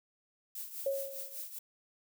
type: noise with tremolo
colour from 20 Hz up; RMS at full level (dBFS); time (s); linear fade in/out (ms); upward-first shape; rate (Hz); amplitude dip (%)
violet; -40; 0.55-1.59; 5; triangle; 5; 75
type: tone with exponential decay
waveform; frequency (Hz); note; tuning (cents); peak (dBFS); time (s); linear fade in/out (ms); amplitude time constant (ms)
sine; 548; C#5; -20; -27; 0.86-1.46; 5; 130
effects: none